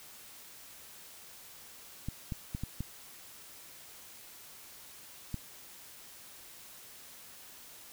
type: clicks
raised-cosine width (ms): 5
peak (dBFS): -23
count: 6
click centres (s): 2.086 / 2.322 / 2.549 / 2.636 / 2.806 / 5.343
effects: white hiss -52 dBFS RMS until 7.92 s